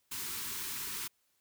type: band-stop noise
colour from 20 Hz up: white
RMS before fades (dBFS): -39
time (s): 0.11-1.08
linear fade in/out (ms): 10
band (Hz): 440 to 880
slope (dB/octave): 96
effects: white hiss -75 dBFS RMS until 1.4 s